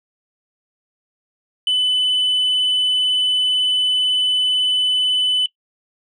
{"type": "tone", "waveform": "sine", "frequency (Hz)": 3006, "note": "F#7", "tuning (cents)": 27, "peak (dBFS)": -12, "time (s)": [1.67, 5.46], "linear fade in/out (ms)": 2, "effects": ["noise-tail reverb RT60 0.1 s tail -21 dB re dry", "tanh soft clip ceiling -13 dBFS"]}